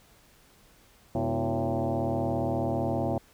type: tone with frequency modulation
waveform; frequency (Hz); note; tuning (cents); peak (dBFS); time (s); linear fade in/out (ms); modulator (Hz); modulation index
sine; 210.7; G#3; +25; -25; 1.15-3.18; 2; 115; 5
effects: pink hiss -59 dBFS RMS until 3.33 s